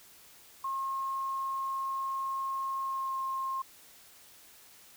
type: tone with pitch glide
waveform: sine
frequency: 1075 to 1065.7 Hz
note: C6 to C6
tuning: +47 to +31 cents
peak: -31 dBFS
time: 0.64-3.62 s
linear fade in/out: 5 ms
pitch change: -16 cents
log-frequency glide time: 2.81-3.17 s
effects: white hiss -56 dBFS RMS until 4.96 s